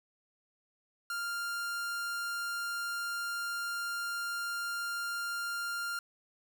45% pulse tone, 1396.9 Hz, F6, in tune, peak -34 dBFS, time 1.1-5.99 s, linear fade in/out 2 ms, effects none

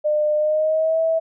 sine tone with pitch glide, 603 to 650 Hz, D5 to E5, +46 to -24 cents, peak -16 dBFS, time 0.04-1.2 s, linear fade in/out 20 ms, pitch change +130 cents, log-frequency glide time 0.36-1 s, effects none

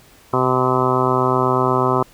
harmonic tone, 128.1 Hz, C3, 36 cents flat, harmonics 1 / 2 / 3 / 4 / 5 / 6 / 7 / 8 / 9 / 10, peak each -23 / -24 / -20 / -26 / -25 / -26 / -26 / -21 / -25 / -24 dBFS, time 0.33-2.03 s, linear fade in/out 5 ms, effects pink hiss -49 dBFS RMS until 2.13 s

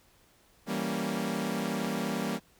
sawtooth chord, E diminished seventh, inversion none, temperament equal, 164.81 / 196 / 233.1 / 277.2 Hz, E3 / G3 / Bb3 / Db4, 0 / 0 / 0 / 0 cents, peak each -34 / -30 / -30 / -34 dBFS, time 0.66-2.4 s, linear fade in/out 50 ms, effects pink hiss -63 dBFS RMS until 2.59 s

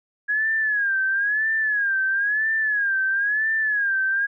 sine tone with vibrato, 1661.2 Hz, G#6, in tune, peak -19 dBFS, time 0.28-4.27 s, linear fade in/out 20 ms, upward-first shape sine, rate 1 Hz, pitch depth 120 cents each way, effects none

